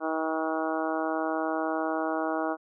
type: harmonic tone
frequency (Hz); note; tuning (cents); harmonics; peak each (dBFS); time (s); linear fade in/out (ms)
159.4; D#3; +42; 2 / 3 / 4 / 5 / 6 / 7 / 8 / 9; -31 / -36 / -32 / -34 / -39 / -37 / -39 / -38; 0-2.57; 50
effects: none